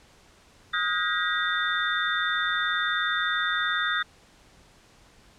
sine tone cluster, 1259 / 1440 / 1617 / 1903 / 3585 Hz, D#6 / F#6 / G#6 / A#6 / A7, +20 / -47 / -47 / +35 / +32 cents, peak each -30 dBFS, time 0.73-4.03 s, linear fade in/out 10 ms, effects pink hiss -56 dBFS RMS until 5.38 s + low-pass 8000 Hz 12 dB/octave

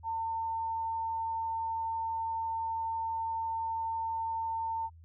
sine tone, 903 Hz, A5, 45 cents sharp, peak -31 dBFS, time 0.03-4.9 s, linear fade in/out 50 ms, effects added 82 Hz sine -51 dBFS peak until 5.04 s

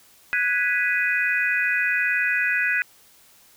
sine chord, G# minor seventh, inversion third, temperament equal, 1480 / 1661.2 / 1975.5 / 2489 Hz, F#6 / G#6 / B6 / D#7, 0 / 0 / 0 / 0 cents, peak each -25 dBFS, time 0.33-2.82 s, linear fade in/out 0 ms, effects white hiss -54 dBFS RMS until 3.56 s

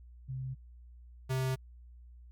sine / square tone pair in turn, 130.81 / 130.81 Hz, C3 / C3, 0 / 0 cents, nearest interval unison, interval 0 cents, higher neither, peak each -35 / -30 dBFS, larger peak second, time 0.28-0.55 / 1.29-1.56 s, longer neither, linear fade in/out 20 ms, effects added 60 Hz sine -50 dBFS peak until 2.31 s + MP3 96 kbps

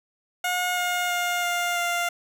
15% pulse tone with pitch steps, 720 / 714.2 / 708.4 / 702.7 / 697.1 Hz, F#5 / F5 / F5 / F5 / F5, -47 / +39 / +24 / +10 / -3 cents, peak -17 dBFS, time 0.44-2.09 s, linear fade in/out 5 ms, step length 330 ms, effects none

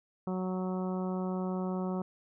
harmonic tone, 185.1 Hz, F#3, 1 cent sharp, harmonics 1 / 2 / 3 / 4 / 5 / 6 / 7, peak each -32 / -38 / -42 / -44 / -46 / -48 / -49 dBFS, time 0.27-2.02 s, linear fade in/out 2 ms, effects none

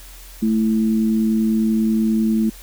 sine tone pair together, 220 / 330.1 Hz, A3 / E4, 0 / +2 cents, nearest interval perfect fifth, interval 702 cents, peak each -15 / -24 dBFS, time 0.42-2.5 s, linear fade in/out 10 ms, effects added 43 Hz sine -39 dBFS peak until 2.62 s + white hiss -43 dBFS RMS until 2.62 s

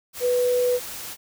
sine tone in noise, 493.9 Hz, B4, in tune, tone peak -18 dBFS, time 0.2-0.8 s, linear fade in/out 50 ms, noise white, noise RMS -35 dBFS, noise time 0.13-1.17 s, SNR +14 dB, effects none

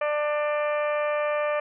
harmonic tone, 297.2 Hz, D4, 21 cents sharp, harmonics 2 / 3 / 4 / 5 / 6 / 7 / 8 / 9 / 10, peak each -24 / -38 / -31 / -43 / -35 / -45 / -36 / -47 / -49 dBFS, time 0.01-1.6 s, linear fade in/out 5 ms, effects none

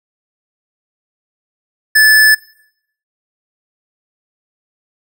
square tone, 1737 Hz, A6, 23 cents flat, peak -6 dBFS, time 1.95-2.35 s, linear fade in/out 10 ms, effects noise-tail reverb RT60 0.7 s tail -20 dB re dry

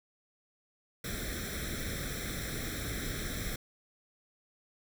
pink noise with comb filter, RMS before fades -37 dBFS, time 1.04-3.56 s, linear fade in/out 5 ms, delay 0.53 ms, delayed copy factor +0.95, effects none

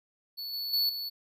square tone with level steps, 4435 Hz, C#8, in tune, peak -36 / -33 / -25 / -34 dBFS, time 0.37-1.1 s, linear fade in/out 20 ms, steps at 0.53 / 0.73 / 0.89 s, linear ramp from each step 5 ms, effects none

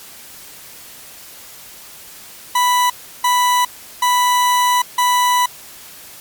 40% pulse tone bursts at uneven times, 987.8 Hz, B5, in tune, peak -11 dBFS, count 4, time 2.55-2.9 / 3.24-3.65 / 4.02-4.82 / 4.98-5.46 s, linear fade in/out 5 ms, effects white hiss -38 dBFS RMS until 6.2 s + MP3 96 kbps

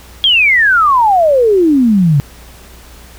sine exponential sweep, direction down, 3322 to 135.5 Hz, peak -6 dBFS, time 0.24-2.2 s, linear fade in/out 0 ms, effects added 60 Hz sine -37 dBFS peak until 3.18 s + pink hiss -39 dBFS RMS until 3.18 s

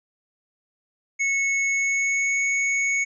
square tone with pitch glide, 2200 to 2217 Hz, C#7 to C#7, -14 to 0 cents, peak -21 dBFS, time 1.19-3.05 s, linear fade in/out 20 ms, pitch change +14 cents, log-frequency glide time 1.71-2.43 s, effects resampled to 22050 Hz

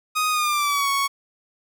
sawtooth tone with pitch glide, 1247 to 1111 Hz, D#6 to C#6, +3 to +4 cents, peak -16 dBFS, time 0.15-1.08 s, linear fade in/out 20 ms, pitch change -199 cents, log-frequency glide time 0.3-0.89 s, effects none

